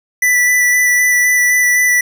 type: tone with vibrato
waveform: square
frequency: 1975.5 Hz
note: B6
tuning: in tune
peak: -10 dBFS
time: 0.22-2.01 s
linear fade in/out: 5 ms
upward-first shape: square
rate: 3.9 Hz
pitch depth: 10 cents each way
effects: none